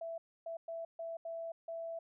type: tone bursts at uneven times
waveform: sine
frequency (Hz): 663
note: E5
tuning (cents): +10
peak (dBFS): -39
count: 6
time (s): 0.01-0.18 / 0.46-0.57 / 0.68-0.85 / 0.99-1.17 / 1.25-1.52 / 1.68-1.99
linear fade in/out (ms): 5
effects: none